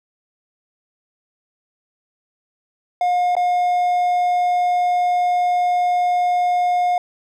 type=tone with dropouts; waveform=triangle; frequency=715 Hz; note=F5; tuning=41 cents sharp; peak=-13 dBFS; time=3.01-6.98 s; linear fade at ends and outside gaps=2 ms; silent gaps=3.353-3.366 s; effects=none